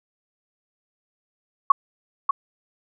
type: tone with echo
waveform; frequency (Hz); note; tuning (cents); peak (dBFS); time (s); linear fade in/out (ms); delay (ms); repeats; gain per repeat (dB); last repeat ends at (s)
sine; 1108.7; C#6; 0; -8; 1.7-1.72; 5; 590; 1; -7; 2.31
effects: none